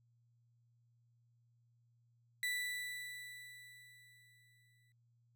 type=tone with exponential decay; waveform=35% pulse; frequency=1975.5 Hz; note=B6; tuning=in tune; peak=-33 dBFS; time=2.43-4.92 s; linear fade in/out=1 ms; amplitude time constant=540 ms; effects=added 118 Hz sine -70 dBFS peak until 5.35 s